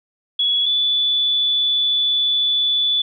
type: tone pair in turn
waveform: sine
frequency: 3369 / 3466 Hz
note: G#7 / A7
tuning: +24 / -27 cents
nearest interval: unison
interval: 49 cents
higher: second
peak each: -15 dBFS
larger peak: neither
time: 0.39-0.66 / 0.66-3.02 s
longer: second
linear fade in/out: 5 ms
effects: none